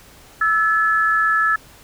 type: tone pair together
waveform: sine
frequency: 1318.6 / 1717 Hz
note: E6 / A6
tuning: 0 / -43 cents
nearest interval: perfect fourth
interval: 457 cents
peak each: -17 dBFS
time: 0.41-1.56 s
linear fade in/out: 5 ms
effects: pink hiss -46 dBFS RMS until 1.83 s